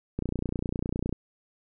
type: click train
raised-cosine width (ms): 3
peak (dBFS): -16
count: 29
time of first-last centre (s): 0.19-1.126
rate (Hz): 29.9
effects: none